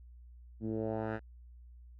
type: tone with low-pass filter sweep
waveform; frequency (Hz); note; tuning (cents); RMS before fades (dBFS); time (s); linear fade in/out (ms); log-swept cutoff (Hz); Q
10% pulse; 110; A2; 0; -36; 0.6-1.2; 50; 240 to 1800; 1.9
effects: added 60 Hz sine -51 dBFS peak until 1.99 s